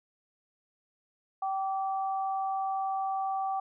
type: tone pair together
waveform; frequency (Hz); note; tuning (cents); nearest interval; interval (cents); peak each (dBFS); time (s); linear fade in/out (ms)
sine; 773 / 1160.9; G5 / D6; -24 / -20; perfect fifth; 704; -29 / -37; 1.42-3.6; 5
effects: none